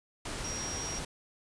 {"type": "tone in noise", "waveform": "sine", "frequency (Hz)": 5650, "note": "F8", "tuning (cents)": 19, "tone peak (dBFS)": -37, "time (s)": [0.44, 0.99], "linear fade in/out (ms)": 5, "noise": "pink", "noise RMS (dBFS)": -38, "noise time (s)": [0.25, 1.05], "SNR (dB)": -2, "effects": ["resampled to 22050 Hz"]}